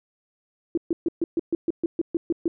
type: tone bursts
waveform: sine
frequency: 334.9 Hz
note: E4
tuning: 27 cents sharp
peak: -19 dBFS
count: 12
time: 0.75-2.48 s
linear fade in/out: 2 ms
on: 25 ms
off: 130 ms
effects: none